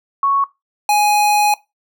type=tone pair in turn; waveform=sine / square; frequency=1108.7 / 832.8 Hz; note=C#6 / G#5; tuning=0 / +5 cents; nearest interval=perfect fourth; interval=495 cents; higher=first; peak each=-12 dBFS; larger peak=neither; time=0.23-0.44 / 0.89-1.54 s; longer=second; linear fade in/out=2 ms; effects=noise-tail reverb RT60 0.2 s tail -19 dB re dry